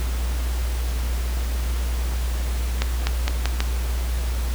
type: accelerating click train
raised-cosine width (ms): 0.2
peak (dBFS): -5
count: 5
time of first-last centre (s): 2.82-3.605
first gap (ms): 250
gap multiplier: 0.84
effects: added 60 Hz sine -21 dBFS peak until 4.54 s + pink hiss -35 dBFS RMS until 4.54 s